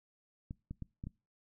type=clicks; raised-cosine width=5 ms; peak=-29 dBFS; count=5; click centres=0.509 / 0.71 / 0.823 / 1.039 / 1.07 s; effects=noise-tail reverb RT60 0.3 s tail -24 dB re dry